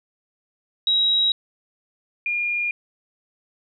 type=tone pair in turn; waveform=sine; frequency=3839 / 2418 Hz; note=B7 / D7; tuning=-50 / +50 cents; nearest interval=minor sixth; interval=800 cents; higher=first; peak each=-16 / -21 dBFS; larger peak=first; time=0.87-1.32 / 2.26-2.71 s; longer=neither; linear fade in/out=2 ms; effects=none